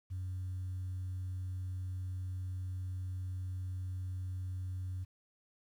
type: tone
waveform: sine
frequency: 92.5 Hz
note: F#2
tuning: in tune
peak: -35 dBFS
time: 0.1-5.05 s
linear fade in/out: 20 ms
effects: tanh soft clip ceiling -34 dBFS + 11-bit